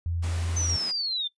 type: tone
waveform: sine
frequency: 84.8 Hz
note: E2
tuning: 50 cents sharp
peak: -26 dBFS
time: 0.06-0.76 s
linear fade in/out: 0 ms
type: high-pass noise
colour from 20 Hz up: pink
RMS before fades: -40 dBFS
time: 0.22-0.92 s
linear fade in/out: 20 ms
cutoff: 140 Hz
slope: 96 dB/octave
type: linear sweep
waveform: sine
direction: down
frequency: 6200 to 3520 Hz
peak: -26 dBFS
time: 0.56-1.28 s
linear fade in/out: 10 ms
effects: noise-tail reverb RT60 0.1 s tail -17 dB re dry + resampled to 22050 Hz